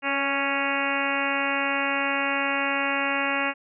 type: harmonic tone with a mistuned harmonic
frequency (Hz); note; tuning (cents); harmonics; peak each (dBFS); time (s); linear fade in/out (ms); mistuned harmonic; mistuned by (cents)
277.2; C#4; 0; 1 / 2 / 3 / 4 / 5 / 6 / 7 / 8 / 9 / 10; -32 / -32 / -32 / -32 / -32 / -32 / -32 / -32 / -32 / -32; 0.02-3.54; 50; 2; +19
effects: none